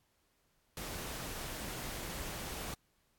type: noise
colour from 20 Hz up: pink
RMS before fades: -42 dBFS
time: 0.77-2.74 s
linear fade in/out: 2 ms
effects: pink hiss -75 dBFS RMS until 3.18 s + AAC 64 kbps